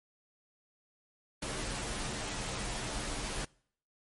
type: noise with comb filter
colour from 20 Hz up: pink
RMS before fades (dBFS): -37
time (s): 1.42-3.45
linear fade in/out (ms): 5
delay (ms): 12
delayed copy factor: -0.7
effects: noise-tail reverb RT60 0.6 s tail -25 dB re dry + MP3 48 kbps